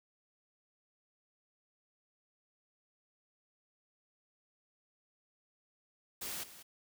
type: noise with echo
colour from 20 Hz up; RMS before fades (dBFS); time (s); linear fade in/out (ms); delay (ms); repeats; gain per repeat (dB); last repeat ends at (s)
white; -41; 6.21-6.44; 10; 190; 1; -13; 6.63
effects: none